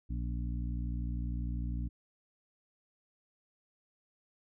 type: harmonic tone with a mistuned harmonic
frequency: 60 Hz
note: B1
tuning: 49 cents flat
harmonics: 1 / 2 / 3 / 4 / 5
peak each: -34 / -40 / -44 / -46 / -48 dBFS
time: 0.09-1.89 s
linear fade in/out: 20 ms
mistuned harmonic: 5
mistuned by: -42 cents
effects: none